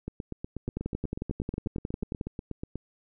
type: two click trains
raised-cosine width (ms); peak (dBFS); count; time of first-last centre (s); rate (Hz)
3; -18 / -21; 18 / 23; 0.68-2.212 / 0.08-2.756; 11.1 / 8.22
effects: none